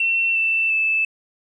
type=tone with pitch steps; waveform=triangle; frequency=2705 / 2666 / 2628 Hz; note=E7 / E7 / E7; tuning=+44 / +19 / -6 cents; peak=-13 dBFS; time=0-1.05 s; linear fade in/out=5 ms; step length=350 ms; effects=tanh soft clip ceiling -15 dBFS + resampled to 22050 Hz